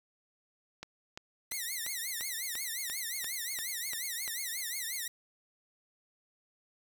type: click train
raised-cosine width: 0.2 ms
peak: -24 dBFS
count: 11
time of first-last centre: 0.83-4.278 s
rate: 2.9 Hz
type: tone with vibrato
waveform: 5% pulse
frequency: 1979 Hz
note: B6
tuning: 3 cents sharp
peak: -25 dBFS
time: 1.51-5.08 s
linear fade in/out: 5 ms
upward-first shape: triangle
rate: 5.6 Hz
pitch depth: 210 cents each way
effects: 9-bit